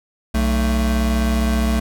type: tone pair together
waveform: square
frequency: 62.35 / 222.2 Hz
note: B1 / A3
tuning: +17 / +17 cents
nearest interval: octave + minor seventh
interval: 2200 cents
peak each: -18 / -21 dBFS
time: 0.34-1.8 s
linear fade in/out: 10 ms
effects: none